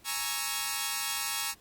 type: chord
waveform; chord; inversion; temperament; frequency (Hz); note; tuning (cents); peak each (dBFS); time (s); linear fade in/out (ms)
5% pulse; A# half-diminished seventh; third; equal; 830.6 / 932.3 / 1108.7 / 1318.5; G#5 / A#5 / C#6 / E6; 0 / 0 / 0 / 0; -25 / -24 / -24 / -25; 0.04-1.55; 50
effects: pink hiss -60 dBFS RMS until 1.6 s + Opus 48 kbps